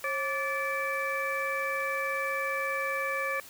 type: harmonic tone with a mistuned harmonic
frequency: 580 Hz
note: D5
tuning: 22 cents flat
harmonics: 1 / 2 / 3 / 4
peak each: -34 / -34 / -34 / -34 dBFS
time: 0.04-3.4 s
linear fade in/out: 2 ms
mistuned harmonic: 1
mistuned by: -120 cents
effects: white hiss -49 dBFS RMS until 3.49 s